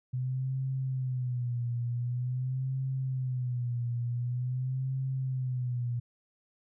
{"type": "tone with vibrato", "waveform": "sine", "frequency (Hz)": 125.9, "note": "B2", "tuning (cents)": 34, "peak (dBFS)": -29, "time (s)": [0.13, 6], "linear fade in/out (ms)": 10, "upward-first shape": "sine", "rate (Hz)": 0.46, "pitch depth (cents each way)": 89, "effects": []}